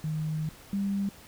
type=tone pair in turn; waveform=sine; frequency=155.56 / 198.5 Hz; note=D#3 / G3; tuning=0 / +22 cents; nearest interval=major third; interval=422 cents; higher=second; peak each=-28 / -26 dBFS; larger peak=second; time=0.04-0.49 / 0.73-1.09 s; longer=first; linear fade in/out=2 ms; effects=pink hiss -51 dBFS RMS until 1.27 s